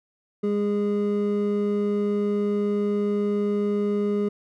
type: tone pair together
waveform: triangle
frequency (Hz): 204.6 / 411.8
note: G#3 / G#4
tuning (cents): -26 / -15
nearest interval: octave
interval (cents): 1211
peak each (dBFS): -22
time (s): 0.43-4.29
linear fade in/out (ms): 10
effects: none